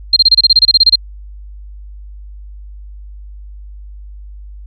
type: tone bursts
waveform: sine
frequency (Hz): 4186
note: C8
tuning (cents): 0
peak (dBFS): -3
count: 14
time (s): 0.13-0.957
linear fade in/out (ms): 5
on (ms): 34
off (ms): 27
effects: added 50 Hz sine -29 dBFS peak until 4.66 s

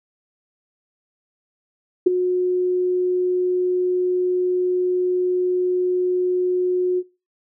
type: tone with ADSR envelope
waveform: sine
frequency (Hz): 363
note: F#4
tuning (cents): -33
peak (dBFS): -7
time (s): 2.06-7.03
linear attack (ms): 10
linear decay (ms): 13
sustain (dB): -10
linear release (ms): 47
effects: noise-tail reverb RT60 0.3 s tail -21 dB re dry

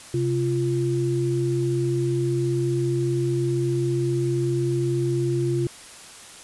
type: tone pair together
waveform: sine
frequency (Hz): 131.49 / 346.6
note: C3 / F4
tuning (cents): +9 / -13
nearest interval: octave + perfect fourth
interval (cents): 1678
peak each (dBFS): -23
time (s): 0.14-5.67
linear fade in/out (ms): 2
effects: white hiss -43 dBFS RMS until 6.43 s + resampled to 24000 Hz

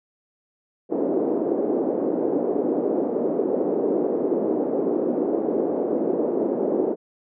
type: band-pass noise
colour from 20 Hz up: white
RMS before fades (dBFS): -23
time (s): 0.89-6.96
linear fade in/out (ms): 50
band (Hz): 270 to 470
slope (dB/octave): 24
effects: none

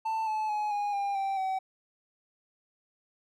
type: tone with pitch steps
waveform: triangle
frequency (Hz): 887 / 864.7 / 843 / 821.9 / 801.3 / 781.2 / 761.5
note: A5 / A5 / G#5 / G#5 / G5 / G5 / F#5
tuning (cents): +14 / -30 / +26 / -18 / +38 / -6 / +50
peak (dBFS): -26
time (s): 0.05-1.59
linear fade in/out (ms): 10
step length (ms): 220
effects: none

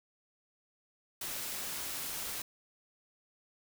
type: noise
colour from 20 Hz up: white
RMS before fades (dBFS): -39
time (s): 1.21-2.42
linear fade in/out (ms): 5
effects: none

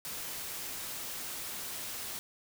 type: noise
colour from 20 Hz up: white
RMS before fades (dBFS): -40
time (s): 0.05-2.19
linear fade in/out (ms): 0
effects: none

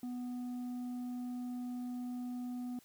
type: tone with tanh clipping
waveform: sine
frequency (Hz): 246.9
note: B3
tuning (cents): 0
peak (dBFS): -39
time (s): 0.03-2.79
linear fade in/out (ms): 2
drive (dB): 5
effects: white hiss -65 dBFS RMS until 2.84 s

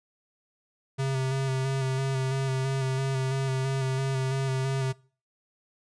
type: tone with vibrato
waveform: square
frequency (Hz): 133.3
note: C3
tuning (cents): +33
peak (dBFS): -26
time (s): 0.98-4.93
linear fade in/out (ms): 20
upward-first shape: square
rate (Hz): 3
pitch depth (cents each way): 21
effects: noise-tail reverb RT60 0.4 s tail -22 dB re dry + resampled to 22050 Hz

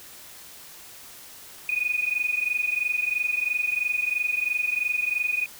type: tone pair together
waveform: sine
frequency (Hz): 2466 / 2489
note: D#7 / D#7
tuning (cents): -16 / 0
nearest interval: unison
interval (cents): 16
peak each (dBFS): -25 / -27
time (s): 1.69-5.46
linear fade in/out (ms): 2
effects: white hiss -45 dBFS RMS until 5.59 s

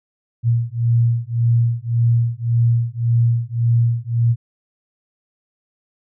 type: beating tone pair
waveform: sine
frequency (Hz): 116.54 / 118.34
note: A#2 / A#2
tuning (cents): 0 / +27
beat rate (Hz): 1.8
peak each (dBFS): -17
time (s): 0.43-4.36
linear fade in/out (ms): 50
effects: none

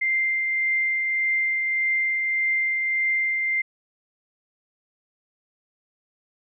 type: tone with tremolo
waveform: sine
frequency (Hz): 2093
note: C7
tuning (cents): 0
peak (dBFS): -19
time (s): 0.01-3.62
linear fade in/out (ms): 10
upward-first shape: triangle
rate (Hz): 1.7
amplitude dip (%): 30
effects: none

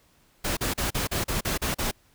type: noise bursts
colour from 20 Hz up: pink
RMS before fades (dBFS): -27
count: 9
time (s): 0.44-1.914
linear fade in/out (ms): 10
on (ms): 130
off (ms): 38
effects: pink hiss -62 dBFS RMS until 2.14 s

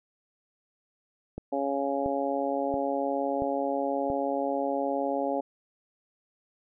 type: click train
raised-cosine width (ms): 2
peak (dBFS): -22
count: 5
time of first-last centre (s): 1.38-4.101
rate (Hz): 1.47
type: harmonic tone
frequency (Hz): 138.9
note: C#3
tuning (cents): +4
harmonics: 2 / 3 / 4 / 5 / 6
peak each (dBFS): -32 / -35 / -30 / -33 / -34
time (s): 1.52-5.41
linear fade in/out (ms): 10
effects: none

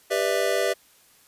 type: chord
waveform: square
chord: E minor seventh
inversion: first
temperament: just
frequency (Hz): 395.6 / 494.4 / 593.3 / 659.3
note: G4 / B4 / D5 / E5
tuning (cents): +16 / +2 / +18 / 0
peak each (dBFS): -28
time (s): 0.1-0.74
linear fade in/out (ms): 20
effects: white hiss -57 dBFS RMS until 1.27 s + resampled to 32000 Hz

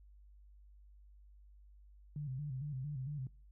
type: tone with vibrato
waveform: sine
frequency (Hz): 138.59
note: C#3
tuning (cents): 0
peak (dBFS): -38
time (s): 2.16-3.27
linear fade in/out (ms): 2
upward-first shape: square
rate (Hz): 4.4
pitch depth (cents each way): 110
effects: noise-tail reverb RT60 0.4 s tail -23 dB re dry + added 50 Hz sine -57 dBFS peak until 3.51 s

